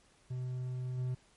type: tone with level steps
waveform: triangle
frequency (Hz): 126.7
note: B2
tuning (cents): +45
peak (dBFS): -33 / -30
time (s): 0.3-1.15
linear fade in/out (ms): 10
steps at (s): 0.97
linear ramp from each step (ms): 20
effects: pink hiss -66 dBFS RMS until 1.36 s + MP3 48 kbps